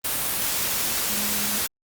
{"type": "tone in noise", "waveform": "sine", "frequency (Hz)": 207.7, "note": "G#3", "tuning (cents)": 0, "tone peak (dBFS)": -34, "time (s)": [1.09, 1.59], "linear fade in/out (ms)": 10, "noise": "white", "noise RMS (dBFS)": -25, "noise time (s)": [0.04, 1.67], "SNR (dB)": -12, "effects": ["Opus 32 kbps"]}